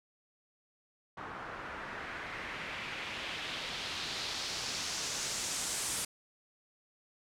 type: noise with low-pass filter sweep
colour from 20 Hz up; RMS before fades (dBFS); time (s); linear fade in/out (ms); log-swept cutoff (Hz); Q
white; -39; 1.17-6.05; 5; 1200 to 9200; 1.7
effects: none